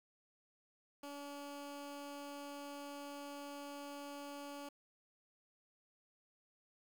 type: tone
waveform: 15% pulse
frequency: 285.5 Hz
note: D4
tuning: 49 cents flat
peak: -40 dBFS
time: 1.03-4.69 s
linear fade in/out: 5 ms
effects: 11-bit